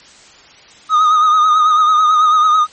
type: tone with vibrato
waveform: triangle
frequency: 1244.5 Hz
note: D#6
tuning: in tune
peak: -6 dBFS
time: 0.89-2.67 s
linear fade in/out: 50 ms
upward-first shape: sine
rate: 9.1 Hz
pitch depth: 46 cents each way
effects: white hiss -42 dBFS RMS until 2.72 s + MP3 32 kbps